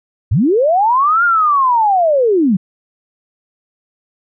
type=linear two-way sweep; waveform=sine; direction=up then down; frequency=76.3 to 1431 to 169.4 Hz; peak=-9 dBFS; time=0.31-2.57 s; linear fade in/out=10 ms; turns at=1.24 s; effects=none